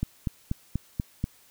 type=click train; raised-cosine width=5 ms; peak=-14 dBFS; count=6; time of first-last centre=0.03-1.241 s; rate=4.13 Hz; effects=white hiss -58 dBFS RMS until 1.5 s